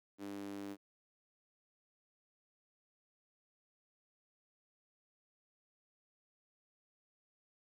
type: tone with high-pass filter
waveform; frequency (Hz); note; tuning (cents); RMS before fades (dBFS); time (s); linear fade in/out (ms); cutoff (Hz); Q
sawtooth; 99.9; G2; +33; -45; 0.18-0.77; 50; 280; 3.7
effects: none